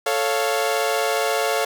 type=chord; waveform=sawtooth; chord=A augmented; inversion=none; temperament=equal; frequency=440 / 554.4 / 698.5 Hz; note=A4 / C#5 / E#5; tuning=0 / 0 / 0 cents; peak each=-20 dBFS; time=0.06-1.65 s; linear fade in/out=5 ms; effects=none